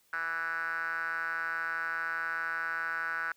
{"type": "tone with band-pass filter", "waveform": "5% pulse", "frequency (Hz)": 164.8, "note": "E3", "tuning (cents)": 0, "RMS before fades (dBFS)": -34, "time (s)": [0.13, 3.32], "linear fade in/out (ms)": 2, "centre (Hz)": 1500, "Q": 7.6, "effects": ["white hiss -68 dBFS RMS until 3.36 s"]}